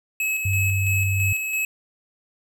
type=tone with tremolo; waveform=square; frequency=2576 Hz; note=E7; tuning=41 cents flat; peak=-22 dBFS; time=0.2-1.65 s; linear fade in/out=2 ms; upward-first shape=square; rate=3 Hz; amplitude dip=35%
type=tone; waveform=sine; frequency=98.1 Hz; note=G2; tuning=2 cents sharp; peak=-20 dBFS; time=0.45-1.33 s; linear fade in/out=5 ms
effects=none